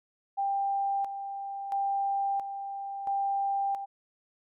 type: tone with tremolo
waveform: sine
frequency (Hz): 792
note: G5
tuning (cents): +18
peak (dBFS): -26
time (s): 0.37-3.86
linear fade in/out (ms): 20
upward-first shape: square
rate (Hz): 0.74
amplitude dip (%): 60
effects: none